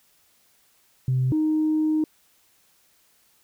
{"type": "tone pair in turn", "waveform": "sine", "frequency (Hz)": [129, 310.4], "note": ["C3", "D#4"], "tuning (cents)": [-24, -4], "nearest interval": "octave + minor third", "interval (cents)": 1520, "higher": "second", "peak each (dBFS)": -18, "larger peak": "neither", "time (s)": [[1.08, 1.32], [1.32, 2.04]], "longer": "second", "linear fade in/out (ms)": 2, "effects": ["tanh soft clip ceiling -15 dBFS", "white hiss -62 dBFS RMS until 3.43 s"]}